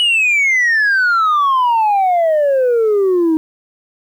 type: exponential sweep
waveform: sine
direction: down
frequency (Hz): 2960 to 311.1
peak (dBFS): -8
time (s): 0-3.37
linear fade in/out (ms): 0
effects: tanh soft clip ceiling -9 dBFS + 8-bit